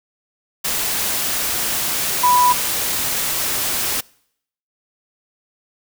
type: tone in noise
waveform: sine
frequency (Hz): 987.8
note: B5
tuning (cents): 0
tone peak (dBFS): -11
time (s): 2.23-2.53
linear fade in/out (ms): 10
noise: white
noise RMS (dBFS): -21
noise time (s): 0.64-4.01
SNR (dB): +7
effects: noise-tail reverb RT60 0.7 s tail -25 dB re dry